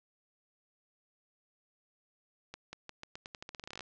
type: accelerating click train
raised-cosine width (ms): 0.2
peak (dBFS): -26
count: 19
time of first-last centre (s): 2.54-3.807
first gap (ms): 190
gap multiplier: 0.86
effects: low-pass 7000 Hz 12 dB/octave